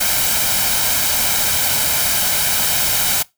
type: noise with comb filter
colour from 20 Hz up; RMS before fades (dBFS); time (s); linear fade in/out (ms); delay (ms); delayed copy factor
white; -17; 0-3.23; 10; 1.3; +0.55
effects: noise-tail reverb RT60 0.2 s tail -21 dB re dry